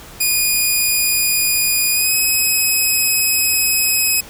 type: tone with pitch glide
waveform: 5% pulse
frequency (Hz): 2459 to 2547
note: D#7 to D#7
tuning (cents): -21 to +40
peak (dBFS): -5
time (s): 0.2-4.21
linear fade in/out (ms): 10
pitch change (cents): +61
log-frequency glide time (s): 1.93-2.15
effects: pink hiss -38 dBFS RMS until 4.29 s